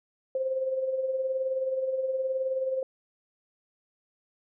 sine tone with tremolo, 525 Hz, C5, 6 cents sharp, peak -24 dBFS, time 0.35-2.83 s, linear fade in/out 2 ms, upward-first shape sine, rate 19 Hz, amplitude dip 50%, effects none

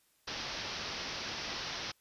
white low-pass noise, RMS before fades -40 dBFS, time 0.27-1.92 s, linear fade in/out 10 ms, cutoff 5800 Hz, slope 96 dB/octave, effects white hiss -71 dBFS RMS until 2 s + resampled to 32000 Hz

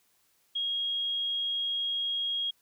sine tone, 3276 Hz, G#7, 24 cents flat, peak -28 dBFS, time 0.55-2.51 s, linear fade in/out 10 ms, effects white hiss -69 dBFS RMS until 2.61 s

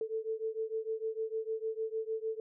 sine beating tone pair, 440 / 446.6 Hz, A4 / A4, 0 / +26 cents, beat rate 6.6 Hz, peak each -36 / -37 dBFS, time 0.01-2.4 s, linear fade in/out 2 ms, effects none

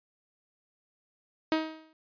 sawtooth tone with exponential decay, 316.2 Hz, D#4, 28 cents sharp, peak -18 dBFS, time 1.52-1.93 s, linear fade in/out 1 ms, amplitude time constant 87 ms, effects resampled to 11025 Hz

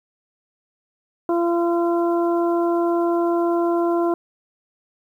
harmonic tone, 341.8 Hz, F4, 37 cents flat, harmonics 1 / 2 / 3 / 4, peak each -18 / -24 / -28 / -34 dBFS, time 1.29-4.14 s, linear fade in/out 2 ms, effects 9-bit

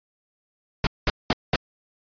pink noise bursts, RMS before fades -20 dBFS, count 4, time 0.84-1.56 s, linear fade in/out 2 ms, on 30 ms, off 200 ms, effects resampled to 11025 Hz

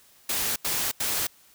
white noise bursts, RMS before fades -27 dBFS, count 3, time 0.29-1.27 s, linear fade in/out 5 ms, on 270 ms, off 85 ms, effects white hiss -57 dBFS RMS until 1.54 s

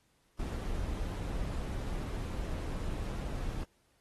brown noise with amplitude modulation, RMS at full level -35 dBFS, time 0.39-3.64 s, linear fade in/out 5 ms, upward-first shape sine, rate 134 Hz, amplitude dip 25%, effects pink hiss -72 dBFS RMS until 4 s + AAC 32 kbps

